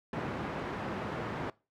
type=band-pass noise; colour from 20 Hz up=pink; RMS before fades=-37 dBFS; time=0.13-1.5 s; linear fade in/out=2 ms; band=120 to 1600 Hz; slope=12 dB/octave; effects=noise-tail reverb RT60 0.3 s tail -22 dB re dry

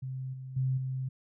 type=tone with level steps; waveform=sine; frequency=130.81 Hz; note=C3; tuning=in tune; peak=-34 / -39 / -26 / -31 dBFS; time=0.02-1.09 s; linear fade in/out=10 ms; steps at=0.33 / 0.56 / 0.77 s; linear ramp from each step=10 ms; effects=none

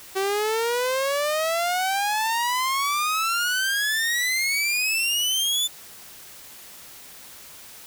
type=exponential sweep; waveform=sawtooth; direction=up; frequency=380 to 3537 Hz; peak=-18 dBFS; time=0.15-5.68 s; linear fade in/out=20 ms; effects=white hiss -44 dBFS RMS until 7.86 s

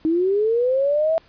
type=linear sweep; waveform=sine; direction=up; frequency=311.1 to 660 Hz; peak=-16 dBFS; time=0.05-1.18 s; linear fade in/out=0 ms; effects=pink hiss -54 dBFS RMS until 1.28 s + resampled to 11025 Hz

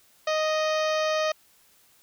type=harmonic tone; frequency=622.3 Hz; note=D#5; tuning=in tune; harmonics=1 / 2 / 3 / 4 / 5 / 6 / 7 / 8 / 9 / 10; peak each=-24 / -30 / -34 / -36 / -38 / -40 / -41 / -42 / -43 / -44 dBFS; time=0.27-1.32 s; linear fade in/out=5 ms; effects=white hiss -60 dBFS RMS until 2.02 s

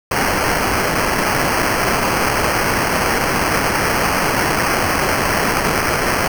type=noise with sample-and-hold; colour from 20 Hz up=blue; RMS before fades=-17 dBFS; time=0.11-6.28 s; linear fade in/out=5 ms; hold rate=3675 Hz; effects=none

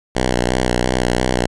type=tone with vibrato; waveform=5% pulse; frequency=62 Hz; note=B1; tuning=7 cents sharp; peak=-4 dBFS; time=0.15-1.47 s; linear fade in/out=10 ms; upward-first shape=square; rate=2.9 Hz; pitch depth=35 cents each way; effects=resampled to 22050 Hz

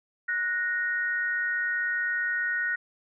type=tone pair together; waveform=sine; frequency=1469.5 / 1864.7 Hz; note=F#6 / A#6; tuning=-12 / 0 cents; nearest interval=major third; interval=412 cents; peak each=-28 dBFS; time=0.28-2.76 s; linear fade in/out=10 ms; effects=none

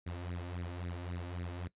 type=tone with flanger; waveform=sawtooth; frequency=87.9 Hz; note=F2; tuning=12 cents sharp; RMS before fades=-41 dBFS; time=0.06-1.68 s; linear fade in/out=10 ms; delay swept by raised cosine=0.46 to 3.46 ms; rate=3.7 Hz; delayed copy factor=+0.75; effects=noise-tail reverb RT60 0.1 s tail -19 dB re dry + resampled to 8000 Hz

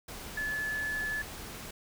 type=tone in noise; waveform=sine; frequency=1725 Hz; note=A6; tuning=35 cents flat; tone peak=-31 dBFS; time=0.37-1.22 s; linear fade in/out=5 ms; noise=pink; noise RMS=-43 dBFS; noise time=0.08-1.71 s; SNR=+9 dB; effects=none

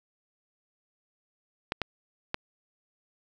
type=clicks; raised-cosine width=0.3 ms; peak=-12 dBFS; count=3; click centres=1.721 / 1.817 / 2.344 s; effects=none

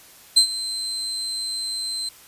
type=tone with ADSR envelope; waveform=35% pulse; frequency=4103 Hz; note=C8; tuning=35 cents flat; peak=-8 dBFS; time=0.36-2.09 s; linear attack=13 ms; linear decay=91 ms; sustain=-16 dB; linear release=4 ms; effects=white hiss -48 dBFS RMS until 2.27 s + resampled to 32000 Hz

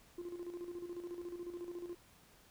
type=tone with tremolo; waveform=sine; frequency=349.2 Hz; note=F4; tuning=in tune; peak=-38 dBFS; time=0.18-1.95 s; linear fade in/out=5 ms; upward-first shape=square; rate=14 Hz; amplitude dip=65%; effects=tanh soft clip ceiling -39 dBFS + pink hiss -64 dBFS RMS until 2.5 s

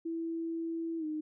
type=tone with pitch glide; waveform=sine; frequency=330 to 307.9 Hz; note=E4 to D#4; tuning=+2 to -18 cents; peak=-33 dBFS; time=0.05-1.21 s; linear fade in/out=10 ms; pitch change=-120 cents; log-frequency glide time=0.98-1.05 s; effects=none

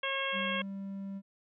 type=harmonic tone; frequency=543 Hz; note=C#5; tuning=36 cents flat; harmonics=1 / 2 / 3 / 4 / 5 / 6; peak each=-38 / -38 / -38 / -38 / -38 / -38 dBFS; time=0.03-0.62 s; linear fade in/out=5 ms
type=tone; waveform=triangle; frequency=196 Hz; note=G3; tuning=in tune; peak=-35 dBFS; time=0.32-1.22 s; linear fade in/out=50 ms
effects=none

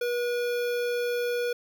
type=tone with notch filter; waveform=square; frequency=483.3 Hz; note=B4; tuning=38 cents flat; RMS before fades=-28 dBFS; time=0.01-1.53 s; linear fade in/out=5 ms; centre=8000 Hz; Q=1.1; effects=none

